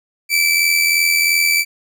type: tone with amplitude modulation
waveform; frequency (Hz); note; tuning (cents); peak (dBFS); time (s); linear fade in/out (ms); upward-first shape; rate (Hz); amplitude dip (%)
sawtooth; 2321; D7; -21; -7; 0.29-1.65; 50; sine; 82.9; 50
effects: none